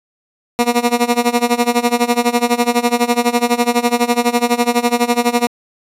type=tone with tremolo; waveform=15% pulse; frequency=239.7 Hz; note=A#3; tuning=48 cents sharp; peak=-3 dBFS; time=0.59-5.47 s; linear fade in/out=0 ms; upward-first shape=sine; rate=12 Hz; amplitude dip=90%; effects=resampled to 32000 Hz